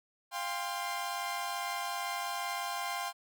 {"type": "chord", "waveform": "sawtooth", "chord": "F suspended second", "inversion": "none", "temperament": "equal with one note detuned", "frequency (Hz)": [698.5, 796.3, 1046.5], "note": ["F5", "G5", "C6"], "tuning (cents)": [0, 27, 0], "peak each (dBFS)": [-36, -35, -34], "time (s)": [0.31, 3.13], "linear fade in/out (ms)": 50, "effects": []}